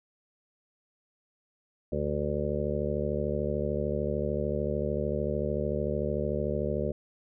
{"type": "harmonic tone", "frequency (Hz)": 73.42, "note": "D2", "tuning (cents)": 0, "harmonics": [1, 2, 3, 5, 6, 7, 8], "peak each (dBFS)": [-35, -35, -35, -35, -35, -35, -35], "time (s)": [1.92, 6.92], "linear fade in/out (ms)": 5, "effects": []}